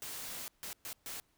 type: noise bursts at uneven times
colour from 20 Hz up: white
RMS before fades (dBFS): -43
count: 4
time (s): 0.02-0.48 / 0.63-0.73 / 0.85-0.93 / 1.06-1.2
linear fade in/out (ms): 0
effects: pink hiss -73 dBFS RMS until 1.37 s